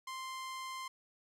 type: tone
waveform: sawtooth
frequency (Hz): 1046.5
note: C6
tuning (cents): 0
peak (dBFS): -37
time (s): 0.07-0.88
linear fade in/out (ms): 5
effects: low-pass 11000 Hz 12 dB/octave + 13-bit